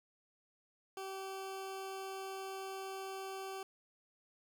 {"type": "tone", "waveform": "20% pulse", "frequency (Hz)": 385.1, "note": "G4", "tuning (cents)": -31, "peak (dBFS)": -37, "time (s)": [0.97, 3.63], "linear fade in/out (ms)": 2, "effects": []}